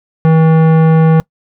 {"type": "tone with tanh clipping", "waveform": "sine", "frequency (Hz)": 160.6, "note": "E3", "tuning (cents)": -45, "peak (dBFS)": -7, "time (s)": [0.25, 1.2], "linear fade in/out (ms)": 0, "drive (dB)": 17, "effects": ["noise-tail reverb RT60 0.1 s tail -24 dB re dry"]}